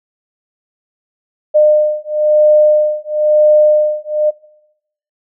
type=beating tone pair; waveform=sine; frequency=605 / 606 Hz; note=D#5 / D#5; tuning=-49 / -46 cents; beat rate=1 Hz; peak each=-11 dBFS; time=1.54-4.31 s; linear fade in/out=20 ms; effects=noise-tail reverb RT60 0.8 s tail -20 dB re dry